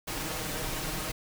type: noise with comb filter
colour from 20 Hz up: pink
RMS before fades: -34 dBFS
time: 0.07-1.12 s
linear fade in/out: 10 ms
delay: 6.4 ms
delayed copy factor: +0.6
effects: none